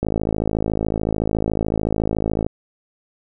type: click train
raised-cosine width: 2 ms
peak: -7 dBFS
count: 132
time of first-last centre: 0.03-2.465 s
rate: 53.8 Hz
effects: none